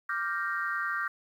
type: chord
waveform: sine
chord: G minor seventh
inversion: second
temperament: equal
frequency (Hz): 1174.7 / 1396.9 / 1568 / 1864.7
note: D6 / F6 / G6 / Bb6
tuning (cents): 0 / 0 / 0 / 0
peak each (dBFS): -34 / -34 / -33 / -36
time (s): 0.09-1.08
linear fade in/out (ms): 5
effects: tanh soft clip ceiling -18 dBFS + 10-bit